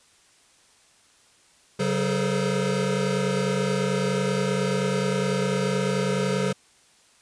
square tone cluster, 137.7 / 188.4 / 421.9 / 451.6 / 516 Hz, C#3 / F#3 / G#4 / A4 / C5, -11 / +32 / +27 / +45 / -24 cents, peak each -30 / -27 / -30 / -32 / -31 dBFS, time 1.79-6.53 s, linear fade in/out 10 ms, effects white hiss -58 dBFS RMS until 7.21 s + resampled to 22050 Hz

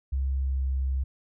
sine tone with pitch glide, 67 to 66.31 Hz, C2 to C2, +42 to +24 cents, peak -24 dBFS, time 0.12-1.04 s, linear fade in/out 10 ms, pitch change -18 cents, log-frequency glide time 0.35-0.64 s, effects none

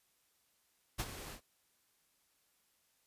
pink noise with ADSR envelope, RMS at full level -36 dBFS, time 0.98-1.41 s, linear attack 20 ms, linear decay 47 ms, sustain -11 dB, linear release 95 ms, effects white hiss -75 dBFS RMS until 3.06 s + resampled to 32000 Hz

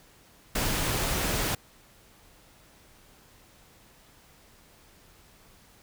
pink noise, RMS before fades -28 dBFS, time 0.55-1.55 s, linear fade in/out 5 ms, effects pink hiss -57 dBFS RMS until 5.82 s

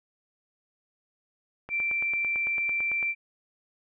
click train, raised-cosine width 0.5 ms, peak -25 dBFS, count 13, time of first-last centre 1.69-3.028 s, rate 8.97 Hz
sine tone, 2349 Hz, D7, in tune, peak -25 dBFS, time 1.69-3.15 s, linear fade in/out 50 ms
effects none

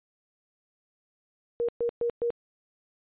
sine tone bursts, 472.4 Hz, A#4, 23 cents sharp, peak -24 dBFS, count 4, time 1.6-2.304 s, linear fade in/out 0 ms, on 86 ms, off 120 ms, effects resampled to 8000 Hz

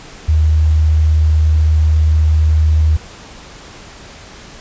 sine tone, 77.78 Hz, D#2, in tune, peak -8 dBFS, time 0.28-2.97 s, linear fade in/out 10 ms, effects pink hiss -36 dBFS RMS until 4.6 s + resampled to 16000 Hz

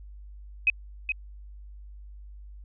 sine tone with echo, 2532 Hz, D#7, 30 cents sharp, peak -17 dBFS, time 0.67-0.7 s, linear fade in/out 2 ms, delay 420 ms, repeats 1, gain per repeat -7 dB, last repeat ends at 1.12 s, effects added 50 Hz sine -42 dBFS peak until 2.64 s

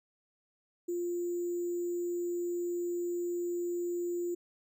sine tone with sample-and-hold, 349.2 Hz, F4, in tune, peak -31 dBFS, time 0.88-4.35 s, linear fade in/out 10 ms, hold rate 7350 Hz, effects none

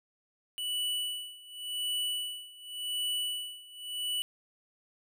square tone with tremolo, 2960 Hz, F#7, in tune, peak -30 dBFS, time 0.58-4.22 s, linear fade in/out 0 ms, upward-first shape sine, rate 0.89 Hz, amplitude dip 90%, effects none

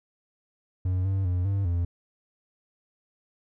triangle tone with pitch steps, 91.9 / 96.6 / 89.6 / 98.6 / 86.5 Hz, F#2 / G2 / F2 / G2 / F2, -11 / -25 / +45 / +11 / -16 cents, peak -21 dBFS, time 0.85-1.85 s, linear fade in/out 5 ms, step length 200 ms, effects none

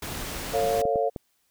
pink noise, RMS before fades -34 dBFS, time 0.02-0.82 s, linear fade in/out 5 ms
sine chord, A augmented, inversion none, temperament equal with one note detuned, 449.8 / 554.4 / 698.5 Hz, A4 / C#5 / E#5, +38 / 0 / 0 cents, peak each -26 dBFS, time 0.53-1.1 s, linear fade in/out 20 ms
clicks, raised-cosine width 2 ms, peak -19 dBFS, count 3, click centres 0.854 / 0.958 / 1.162 s
effects white hiss -70 dBFS RMS until 1.5 s

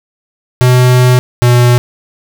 square tone pair in turn, 125.6 / 122.09 Hz, B2 / B2, +30 / -19 cents, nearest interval unison, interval 49 cents, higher first, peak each -5 dBFS, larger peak neither, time 0.61-1.19 / 1.42-1.78 s, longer first, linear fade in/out 0 ms, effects none

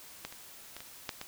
clicks, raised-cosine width 0.2 ms, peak -20 / -30 / -25 / -28 / -16 / -22 dBFS, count 6, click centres 0.25 / 0.325 / 0.766 / 0.805 / 1.092 / 1.214 s, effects white hiss -51 dBFS RMS until 1.27 s

